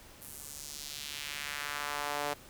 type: tone with high-pass filter sweep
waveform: sawtooth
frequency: 145.6 Hz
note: D3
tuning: 15 cents flat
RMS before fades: -39 dBFS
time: 0.21-2.34 s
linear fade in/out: 10 ms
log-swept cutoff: 11000 to 580 Hz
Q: 1.3
effects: pink hiss -54 dBFS RMS until 2.49 s